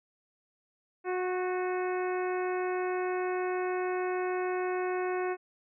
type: harmonic tone with a mistuned harmonic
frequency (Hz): 365.3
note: F#4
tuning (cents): -22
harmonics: 1 / 2 / 3 / 4 / 5 / 6 / 7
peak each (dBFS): -30 / -36 / -40 / -42 / -44 / -46 / -47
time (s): 1.04-5.37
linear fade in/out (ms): 50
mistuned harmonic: 4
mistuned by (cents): +28
effects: none